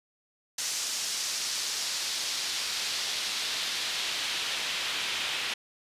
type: noise with band-pass filter sweep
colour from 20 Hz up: pink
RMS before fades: -32 dBFS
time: 0.58-5.54 s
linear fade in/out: 5 ms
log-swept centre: 6000 to 2900 Hz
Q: 1.4
effects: resampled to 32000 Hz